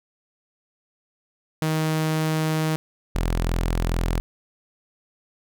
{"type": "tone pair in turn", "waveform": "sawtooth", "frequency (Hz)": [157.3, 42.31], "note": ["D#3", "E1"], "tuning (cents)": [19, 46], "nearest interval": "octave + major seventh", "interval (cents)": 2273, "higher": "first", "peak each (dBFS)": -17, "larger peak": "neither", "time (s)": [[1.62, 2.76], [3.15, 4.2]], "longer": "first", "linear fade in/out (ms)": 0, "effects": []}